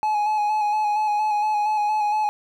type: tone with vibrato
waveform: triangle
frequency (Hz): 845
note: G#5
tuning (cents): +30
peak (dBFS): -17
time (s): 0.03-2.29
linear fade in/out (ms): 0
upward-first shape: square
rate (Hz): 4.3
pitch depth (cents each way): 24
effects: none